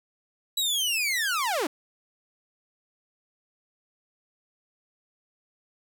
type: linear sweep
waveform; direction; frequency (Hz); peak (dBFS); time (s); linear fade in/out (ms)
sawtooth; down; 3951 to 261.6; -21; 0.57-1.67; 5
effects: none